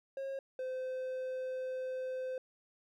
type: tone pair in turn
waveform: triangle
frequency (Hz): 541 / 515.3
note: C#5 / C5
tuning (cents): -42 / -27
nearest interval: minor second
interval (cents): 85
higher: first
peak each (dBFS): -35 / -34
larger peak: second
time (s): 0.17-0.39 / 0.59-2.38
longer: second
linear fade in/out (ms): 2
effects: none